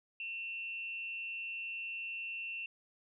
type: tone with amplitude modulation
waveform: sine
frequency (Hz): 2700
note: E7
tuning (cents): +41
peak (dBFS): -36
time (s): 0.2-2.66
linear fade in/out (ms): 2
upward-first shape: sine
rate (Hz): 211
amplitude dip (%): 50
effects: none

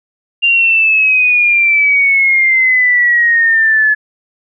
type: exponential sweep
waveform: sine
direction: down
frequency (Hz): 2794 to 1711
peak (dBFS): -7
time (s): 0.42-3.95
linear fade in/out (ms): 20
effects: none

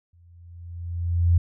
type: tone with exponential growth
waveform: sine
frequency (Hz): 86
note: F2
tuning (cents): -26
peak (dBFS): -13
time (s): 0.13-1.38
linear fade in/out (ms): 5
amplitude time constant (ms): 270
effects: none

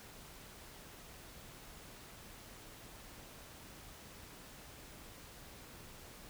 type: silence
effects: pink hiss -54 dBFS RMS until 6.29 s

